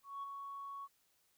sine tone with ADSR envelope, 1113 Hz, C#6, 7 cents sharp, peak -38 dBFS, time 0.03-0.88 s, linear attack 200 ms, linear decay 15 ms, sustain -5 dB, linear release 41 ms, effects tanh soft clip ceiling -38 dBFS + white hiss -75 dBFS RMS until 1.37 s

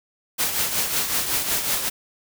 white noise with tremolo, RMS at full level -21 dBFS, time 0.38-1.9 s, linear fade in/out 20 ms, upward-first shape triangle, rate 5.4 Hz, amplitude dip 60%, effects none

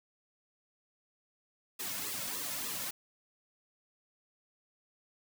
white noise with flanger, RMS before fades -38 dBFS, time 1.79-2.91 s, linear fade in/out 10 ms, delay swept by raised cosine 1.3 to 2.6 ms, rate 3.4 Hz, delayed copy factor -0.85, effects none

